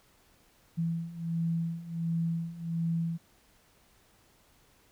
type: beating tone pair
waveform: sine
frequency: 165.5 / 166.9 Hz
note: E3 / E3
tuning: +7 / +22 cents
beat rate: 1.4 Hz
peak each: -34 / -31 dBFS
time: 0.77-3.18 s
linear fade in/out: 20 ms
effects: pink hiss -64 dBFS RMS until 4.91 s